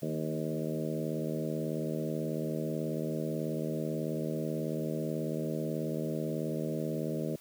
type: harmonic tone with a mistuned harmonic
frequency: 78.3 Hz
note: D#2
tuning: 11 cents sharp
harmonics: 2 / 3 / 4 / 5 / 6 / 7 / 8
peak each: -36 / -38 / -39 / -40 / -41 / -41 / -42 dBFS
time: 0.02-7.36 s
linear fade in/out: 5 ms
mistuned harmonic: 3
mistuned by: -35 cents
effects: white hiss -57 dBFS RMS until 7.4 s